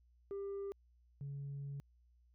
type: tone pair in turn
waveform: sine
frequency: 397 / 140.36 Hz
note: G4 / C#3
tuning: +22 / +22 cents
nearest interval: octave + tritone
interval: 1800 cents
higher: first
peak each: -37 / -40 dBFS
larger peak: first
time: 0.31-0.72 / 1.21-1.8 s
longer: second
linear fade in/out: 0 ms
effects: tanh soft clip ceiling -39 dBFS + added 60 Hz sine -66 dBFS peak until 2.34 s